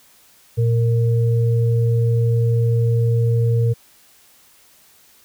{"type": "tone pair together", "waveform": "sine", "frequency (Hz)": [116.37, 462.8], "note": ["A#2", "A#4"], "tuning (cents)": [-3, -13], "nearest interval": "2 octaves", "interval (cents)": 2390, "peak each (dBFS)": [-14, -24], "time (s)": [0.57, 3.74], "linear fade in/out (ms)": 20, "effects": ["white hiss -52 dBFS RMS until 5.24 s"]}